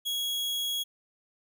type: tone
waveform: 40% pulse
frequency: 3322 Hz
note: G#7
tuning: in tune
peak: -28 dBFS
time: 0.05-0.84 s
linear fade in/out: 20 ms
effects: none